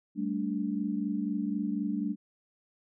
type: chord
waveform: sine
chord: G suspended second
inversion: none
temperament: equal with one note detuned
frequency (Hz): 196 / 220 / 290.6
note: G3 / A3 / D4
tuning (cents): 0 / 0 / -18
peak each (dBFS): -33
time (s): 0.15-2.16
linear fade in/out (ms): 50
effects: none